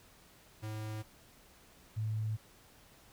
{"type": "tone pair in turn", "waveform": ["square", "sine"], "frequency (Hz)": [108.1, 108.85], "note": ["A2", "A2"], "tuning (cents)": [-30, -18], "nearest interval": "unison", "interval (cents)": 12, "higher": "second", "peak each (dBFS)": [-39, -32], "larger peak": "second", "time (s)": [[0.62, 1.03], [1.96, 2.37]], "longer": "neither", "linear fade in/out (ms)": 20, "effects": ["pink hiss -61 dBFS RMS until 3.12 s"]}